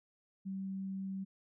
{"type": "tone", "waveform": "sine", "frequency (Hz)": 192.5, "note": "G3", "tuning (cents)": -31, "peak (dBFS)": -37, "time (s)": [0.45, 1.25], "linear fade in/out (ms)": 20, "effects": []}